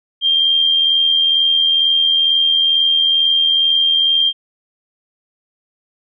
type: tone with amplitude modulation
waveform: sine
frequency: 3189 Hz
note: G7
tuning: 29 cents sharp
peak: -9 dBFS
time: 0.21-4.33 s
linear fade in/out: 50 ms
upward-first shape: sine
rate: 82.2 Hz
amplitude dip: 40%
effects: none